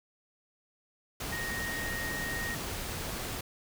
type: tone in noise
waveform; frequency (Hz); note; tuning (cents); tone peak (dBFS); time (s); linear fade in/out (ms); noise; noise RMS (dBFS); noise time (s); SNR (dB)
sine; 1864.7; A#6; 0; -35; 1.32-2.55; 5; pink; -37; 1.2-3.41; -1
effects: none